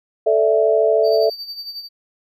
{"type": "chord", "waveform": "sine", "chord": "A suspended fourth", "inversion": "none", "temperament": "just", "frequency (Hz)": [440, 586.7, 660], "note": ["A4", "D5", "E5"], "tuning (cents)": [0, -2, 2], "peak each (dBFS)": [-16, -19, -16], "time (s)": [0.26, 1.3], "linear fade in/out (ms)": 10}
{"type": "tone with tremolo", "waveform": "triangle", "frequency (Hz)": 4618, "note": "D8", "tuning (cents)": -30, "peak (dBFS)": -25, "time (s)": [1.03, 1.89], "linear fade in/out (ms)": 50, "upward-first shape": "sine", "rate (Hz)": 11, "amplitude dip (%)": 65}
{"effects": []}